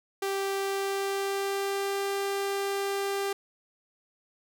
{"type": "tone with pitch glide", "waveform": "sawtooth", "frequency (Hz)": [392, 396.3], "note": ["G4", "G4"], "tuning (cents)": [0, 19], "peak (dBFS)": -24, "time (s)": [0.22, 3.33], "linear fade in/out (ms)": 5, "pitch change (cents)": 19, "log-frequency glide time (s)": [0.58, 2.05], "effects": []}